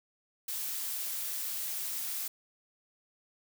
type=noise; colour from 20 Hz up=blue; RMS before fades=-36 dBFS; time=0.48-2.28 s; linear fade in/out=5 ms; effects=none